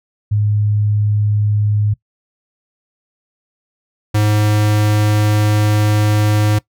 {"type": "tone pair in turn", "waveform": ["sine", "square"], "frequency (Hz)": [104.6, 105.51], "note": ["G#2", "G#2"], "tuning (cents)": [13, 28], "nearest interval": "unison", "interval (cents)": 15, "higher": "second", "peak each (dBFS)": -12, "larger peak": "neither", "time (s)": [[0.31, 1.94], [4.14, 6.59]], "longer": "second", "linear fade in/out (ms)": 10, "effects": ["noise-tail reverb RT60 0.1 s tail -20 dB re dry"]}